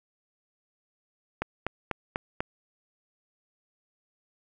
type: click train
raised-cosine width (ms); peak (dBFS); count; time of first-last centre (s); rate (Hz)
0.5; -13; 5; 1.42-2.405; 4.06
effects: none